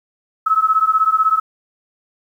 sine beating tone pair, 1286 / 1302 Hz, E6 / E6, -43 / -22 cents, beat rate 16 Hz, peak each -15 dBFS, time 0.46-1.4 s, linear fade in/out 10 ms, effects 8-bit

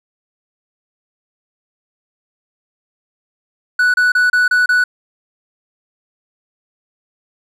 triangle tone bursts, 1480 Hz, F#6, in tune, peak -8 dBFS, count 6, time 3.79-4.84 s, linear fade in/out 5 ms, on 150 ms, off 30 ms, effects resampled to 32000 Hz

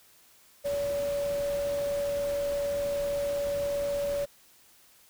sine tone in noise, 570 Hz, C#5, 48 cents sharp, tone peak -27 dBFS, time 0.64-4.26 s, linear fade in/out 20 ms, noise pink, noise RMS -42 dBFS, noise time 0.64-4.26 s, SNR +12 dB, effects white hiss -59 dBFS RMS until 5.09 s

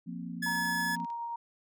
sine chord, F suspended fourth, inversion none, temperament equal, 174.61 / 233.1 / 261.6 Hz, F3 / Bb3 / C4, 0 / 0 / 0 cents, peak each -39 / -41 / -43 dBFS, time 0.06-1.06 s, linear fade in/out 20 ms
45% pulse tone, 1707 Hz, G#6, 47 cents sharp, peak -30 dBFS, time 0.42-0.96 s, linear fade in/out 10 ms
sine tone with tremolo, 936 Hz, A#5, 7 cents sharp, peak -33 dBFS, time 0.46-1.36 s, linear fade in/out 5 ms, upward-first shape triangle, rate 9.4 Hz, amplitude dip 25%
clicks, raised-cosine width 0.2 ms, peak -38 dBFS, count 9, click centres 0.486 / 0.521 / 0.555 / 0.654 / 0.807 / 0.965 / 1.001 / 1.047 / 1.102 s
effects none

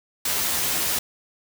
white noise with comb filter, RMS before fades -24 dBFS, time 0.25-0.99 s, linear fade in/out 5 ms, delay 12 ms, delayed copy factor +0.65, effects none

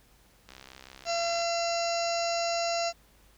click train, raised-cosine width 0.2 ms, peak -29 dBFS, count 62, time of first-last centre 0.49-1.418 s, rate 65.7 Hz
harmonic tone, 680 Hz, F5, 46 cents flat, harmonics 1 / 2 / 3 / 4 / 6 / 7 / 8 / 9 / 10, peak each -28 / -39 / -43 / -38 / -39 / -39 / -39 / -47 / -40 dBFS, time 1.05-2.93 s, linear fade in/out 50 ms
effects added 50 Hz sine -62 dBFS peak until 3.37 s + pink hiss -62 dBFS RMS until 3.37 s

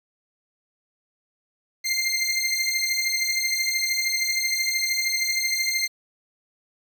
20% pulse beating tone pair, 2093 / 2106 Hz, C7 / C7, 0 / +11 cents, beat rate 13 Hz, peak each -20 dBFS, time 1.84-5.88 s, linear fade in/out 20 ms, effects 9-bit

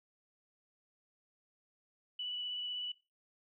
sine tone with vibrato, 2960 Hz, F#7, in tune, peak -37 dBFS, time 2.19-2.92 s, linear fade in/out 5 ms, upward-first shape sine, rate 16 Hz, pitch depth 13 cents each way, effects noise-tail reverb RT60 0.3 s tail -22 dB re dry

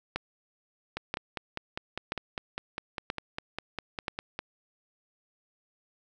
two click trains, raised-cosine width 0.3 ms, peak -14 / -17 dBFS, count 5 / 18, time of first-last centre 0.16-4.082 / 0.97-4.391 s, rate 1.02 / 4.97 Hz, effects none

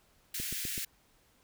white high-pass noise, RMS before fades -37 dBFS, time 0.34-0.85 s, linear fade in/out 5 ms, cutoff 1600 Hz, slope 48 dB/octave
click train, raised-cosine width 3 ms, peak -28 dBFS, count 4, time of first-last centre 0.4-0.779 s, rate 7.92 Hz
effects pink hiss -67 dBFS RMS until 1.43 s

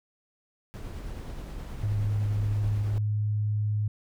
brown noise with tremolo, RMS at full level -36 dBFS, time 0.74-2.98 s, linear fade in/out 0 ms, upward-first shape triangle, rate 9.5 Hz, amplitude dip 25%
sine tone with pitch glide, 103.83 to 105.4 Hz, G#2 to G#2, 0 to +26 cents, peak -24 dBFS, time 1.83-3.88 s, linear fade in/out 5 ms, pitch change +26 cents, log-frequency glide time 2.91-2.98 s
effects none

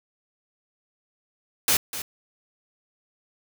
white noise with echo, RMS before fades -20 dBFS, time 1.68-1.77 s, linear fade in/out 2 ms, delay 250 ms, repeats 1, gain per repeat -12 dB, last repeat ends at 2.02 s, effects none

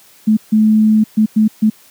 sine tone bursts at uneven times, 216.2 Hz, A3, 30 cents flat, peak -7 dBFS, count 5, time 0.27-0.37 / 0.52-1.04 / 1.17-1.26 / 1.36-1.48 / 1.62-1.7 s, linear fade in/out 10 ms, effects white hiss -46 dBFS RMS until 1.9 s + high-pass 100 Hz 12 dB/octave

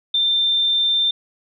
sine tone, 3581 Hz, A7, 30 cents sharp, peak -15 dBFS, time 0.14-1.11 s, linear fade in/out 5 ms, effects none

